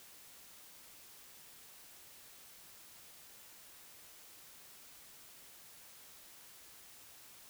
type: silence
effects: white hiss -57 dBFS RMS until 7.49 s